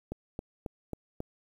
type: click train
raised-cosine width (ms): 2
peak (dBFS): -22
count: 5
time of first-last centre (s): 0.12-1.204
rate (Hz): 3.69
effects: 9-bit